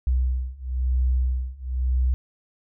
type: beating tone pair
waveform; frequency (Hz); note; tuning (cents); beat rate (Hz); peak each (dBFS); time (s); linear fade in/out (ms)
sine; 62.8 / 63.8; B1 / C2; +30 / -43; 1; -24 / -23; 0.07-2.14; 0
effects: none